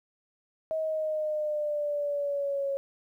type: exponential sweep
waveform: sine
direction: down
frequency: 638 to 550 Hz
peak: -27 dBFS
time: 0.71-2.77 s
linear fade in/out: 0 ms
effects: 11-bit